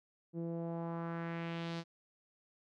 sawtooth tone with low-pass filter sweep, 167.5 Hz, E3, 28 cents sharp, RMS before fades -40 dBFS, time 0.33-1.84 s, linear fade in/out 50 ms, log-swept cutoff 370 to 4900 Hz, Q 1.8, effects none

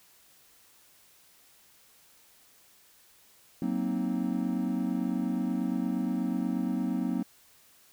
triangle chord, C half-diminished seventh, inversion second, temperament equal, 185 / 233.1 / 261.6 / 311.1 Hz, Gb3 / Bb3 / C4 / Eb4, 0 / 0 / 0 / 0 cents, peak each -31 / -30 / -30 / -34 dBFS, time 3.62-7.23 s, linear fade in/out 2 ms, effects white hiss -60 dBFS RMS until 7.92 s

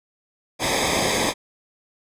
pink noise with comb filter, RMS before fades -21 dBFS, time 0.59-1.34 s, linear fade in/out 50 ms, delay 0.7 ms, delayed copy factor -0.95, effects low-pass 9000 Hz 12 dB/octave

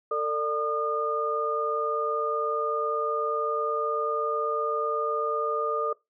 sine tone cluster, 448.7 / 594 / 1218 Hz, A4 / D5 / D#6, +34 / +20 / -37 cents, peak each -28 / -32 / -28 dBFS, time 0.11-5.93 s, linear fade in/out 5 ms, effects noise-tail reverb RT60 0.2 s tail -21 dB re dry

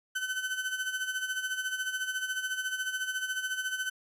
35% pulse tone with tremolo, 1520 Hz, F#6, 46 cents sharp, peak -27 dBFS, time 0.15-3.9 s, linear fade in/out 10 ms, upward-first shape sine, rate 14 Hz, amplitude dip 65%, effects resampled to 32000 Hz

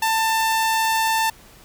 sawtooth tone, 891 Hz, A5, 22 cents sharp, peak -14 dBFS, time 0.02-1.3 s, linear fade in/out 5 ms, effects pink hiss -48 dBFS RMS until 1.64 s

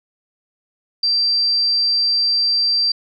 sine tone, 4700 Hz, D8, 1 cent sharp, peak -14 dBFS, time 1.03-2.92 s, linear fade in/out 5 ms, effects none

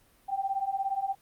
sine beating tone pair, 771 / 788 Hz, G5 / G5, -29 / +9 cents, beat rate 17 Hz, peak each -32 / -30 dBFS, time 0.28-1.15 s, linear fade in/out 20 ms, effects pink hiss -63 dBFS RMS until 1.21 s + Opus 32 kbps

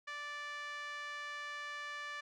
5% pulse tone with band-pass filter, 585 Hz, D5, 7 cents flat, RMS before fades -44 dBFS, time 0.07-2.21 s, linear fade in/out 10 ms, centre 1500 Hz, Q 2.9, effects none

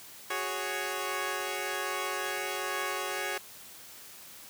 10% pulse chord, F# suspended second, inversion none, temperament equal, 370 / 415.3 / 554.4 Hz, F#4 / G#4 / C#5, 0 / 0 / 0 cents, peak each -28 dBFS, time 0.3-3.38 s, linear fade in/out 5 ms, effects white hiss -49 dBFS RMS until 4.49 s + high-pass 60 Hz 12 dB/octave

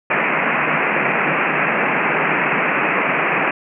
white band-pass noise, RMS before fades -18 dBFS, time 0.1-3.51 s, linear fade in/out 5 ms, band 140 to 2600 Hz, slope 96 dB/octave, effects none

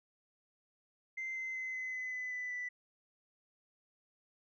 sine tone with pitch steps, 2079 / 2065 / 2050 / 2036 / 2022 / 2008 / 1994.3 / 1980.5 Hz, C7 / C7 / C7 / C7 / B6 / B6 / B6 / B6, -12 / -23 / -36 / -48 / +40 / +28 / +16 / +4 cents, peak -36 dBFS, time 1.17-2.69 s, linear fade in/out 10 ms, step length 190 ms, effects tanh soft clip ceiling -34 dBFS

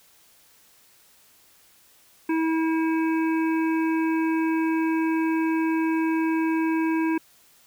harmonic tone, 322.9 Hz, E4, 36 cents flat, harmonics 1 / 3 / 5 / 7 / 8, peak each -21 / -31 / -35 / -38 / -39 dBFS, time 2.29-7.18 s, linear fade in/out 5 ms, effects white hiss -57 dBFS RMS until 7.66 s

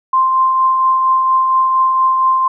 sine tone with tremolo, 1046.5 Hz, C6, in tune, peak -8 dBFS, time 0.13-2.48 s, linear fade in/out 5 ms, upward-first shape triangle, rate 4.3 Hz, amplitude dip 35%, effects none

